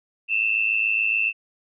sine tone pair together, 2609 / 2716 Hz, E7 / F7, -18 / -49 cents, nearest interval minor second, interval 69 cents, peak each -22 dBFS, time 0.28-1.33 s, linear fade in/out 50 ms, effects none

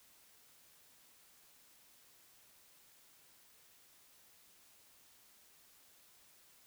silence, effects white hiss -65 dBFS RMS until 6.66 s

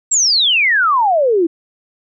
sine exponential sweep, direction down, 7770 to 317.3 Hz, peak -10 dBFS, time 0.11-1.47 s, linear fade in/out 10 ms, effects none

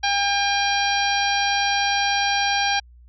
harmonic tone with a mistuned harmonic, 803 Hz, G5, 41 cents sharp, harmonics 1 / 2 / 3 / 4 / 5 / 6 / 7, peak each -22 / -25 / -27 / -28 / -29 / -30 / -30 dBFS, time 0.03-2.8 s, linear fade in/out 10 ms, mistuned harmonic 6, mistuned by -58 cents, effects added 60 Hz sine -45 dBFS peak until 3.08 s

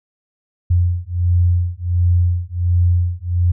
sine beating tone pair, 87.31 / 88.71 Hz, F2 / F2, 0 / +28 cents, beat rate 1.4 Hz, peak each -16 dBFS, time 0.7-3.52 s, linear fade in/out 10 ms, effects none

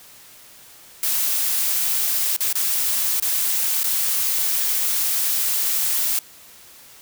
blue noise with dropouts, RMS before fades -21 dBFS, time 1.03-6.19 s, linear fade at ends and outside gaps 2 ms, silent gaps 2.365-2.405 / 2.528-2.553 / 3.2-3.223 / 3.833-3.841 s, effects white hiss -46 dBFS RMS until 7.01 s

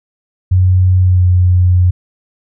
sine tone with pitch glide, 92.1 to 90.1 Hz, F#2 to F#2, -7 to -45 cents, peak -6 dBFS, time 0.51-1.91 s, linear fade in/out 10 ms, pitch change -38 cents, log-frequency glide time 1.01-1.28 s, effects none

